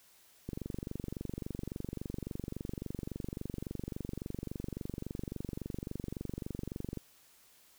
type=click train; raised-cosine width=3 ms; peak=-25 dBFS; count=154; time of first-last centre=0.49-6.973 s; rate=23.6 Hz; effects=white hiss -63 dBFS RMS until 7.78 s